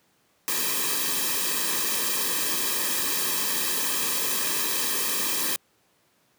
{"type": "noise with comb filter", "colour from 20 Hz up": "white", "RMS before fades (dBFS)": -26, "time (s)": [0.48, 5.56], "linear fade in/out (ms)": 0, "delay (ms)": 1.4, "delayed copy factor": -1, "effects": ["pink hiss -65 dBFS RMS until 6.38 s", "high-pass 150 Hz 12 dB/octave"]}